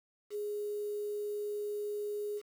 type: tone with quantisation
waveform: sine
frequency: 415.3 Hz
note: G#4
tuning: in tune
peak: -34 dBFS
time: 0.3-2.42 s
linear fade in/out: 50 ms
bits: 9
effects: none